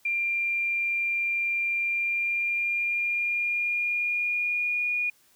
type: tone with pitch glide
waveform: sine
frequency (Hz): 2383 to 2442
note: D7 to D#7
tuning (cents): +25 to -33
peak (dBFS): -24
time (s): 0.05-5.1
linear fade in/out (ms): 5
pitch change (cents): +42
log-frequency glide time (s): 1.79-4.95
effects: white hiss -62 dBFS RMS until 5.35 s